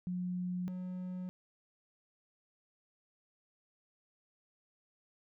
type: tone pair in turn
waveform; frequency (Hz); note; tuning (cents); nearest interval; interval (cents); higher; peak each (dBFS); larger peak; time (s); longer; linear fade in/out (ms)
sine / triangle; 180 / 182.51; F#3 / F#3; -47 / -23; unison; 24; second; -34 / -36; first; 0.07-0.68 / 0.68-1.29; neither; 0
effects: none